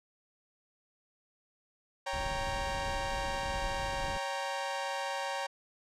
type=chord; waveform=sawtooth; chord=G diminished; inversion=second; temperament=equal; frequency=554.4 / 784 / 932.3 Hz; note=Db5 / G5 / Bb5; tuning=0 / 0 / 0 cents; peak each=-34 dBFS; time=2.06-5.47 s; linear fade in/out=10 ms
type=noise; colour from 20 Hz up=brown; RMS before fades=-40 dBFS; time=2.13-4.18 s; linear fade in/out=5 ms
effects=low-pass 7000 Hz 12 dB/octave